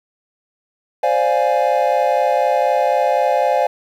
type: chord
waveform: triangle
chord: D half-diminished seventh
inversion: third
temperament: equal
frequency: 523.3 / 587.3 / 698.5 / 830.6 Hz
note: C5 / D5 / F5 / Ab5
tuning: 0 / 0 / 0 / 0 cents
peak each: -17 dBFS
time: 1.03-3.67 s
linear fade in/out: 5 ms
effects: 8-bit